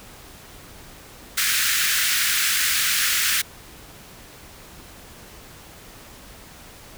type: high-pass noise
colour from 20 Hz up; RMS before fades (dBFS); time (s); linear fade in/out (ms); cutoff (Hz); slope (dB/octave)
pink; -21; 1.37-3.42; 10; 1400; 48
effects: pink hiss -44 dBFS RMS until 6.97 s